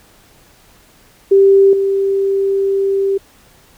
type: tone with level steps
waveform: sine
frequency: 392 Hz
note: G4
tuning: in tune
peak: -5 / -12 dBFS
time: 1.31-3.18 s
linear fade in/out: 10 ms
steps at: 1.73 s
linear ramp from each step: 2 ms
effects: pink hiss -48 dBFS RMS until 3.77 s